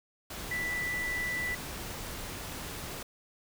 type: tone in noise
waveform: sine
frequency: 1975.5 Hz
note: B6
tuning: in tune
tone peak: -31 dBFS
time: 0.51-1.55 s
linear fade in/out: 5 ms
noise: pink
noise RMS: -40 dBFS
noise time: 0.3-3.03 s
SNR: +6 dB
effects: none